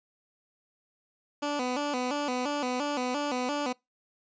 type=tone with vibrato; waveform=15% pulse; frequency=270 Hz; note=C#4; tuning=45 cents flat; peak=-22 dBFS; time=1.42-3.73 s; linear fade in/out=10 ms; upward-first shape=square; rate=2.9 Hz; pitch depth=130 cents each way; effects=noise-tail reverb RT60 0.2 s tail -25 dB re dry + resampled to 16000 Hz